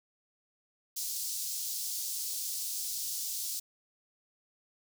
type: high-pass noise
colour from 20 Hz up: pink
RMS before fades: -36 dBFS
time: 0.96-3.6 s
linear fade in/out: 10 ms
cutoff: 4800 Hz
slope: 24 dB/octave
effects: none